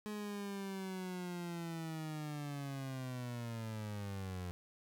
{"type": "linear sweep", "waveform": "30% pulse", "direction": "down", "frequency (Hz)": [211.9, 88], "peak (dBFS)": -38, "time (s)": [0.06, 4.51], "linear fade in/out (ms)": 0, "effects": []}